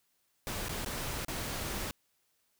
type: noise with dropouts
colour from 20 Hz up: pink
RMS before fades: -37 dBFS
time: 0.47-1.91 s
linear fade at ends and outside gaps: 0 ms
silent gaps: 0.684-0.693 / 0.847-0.86 / 1.248-1.283 s
effects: white hiss -75 dBFS RMS until 2.59 s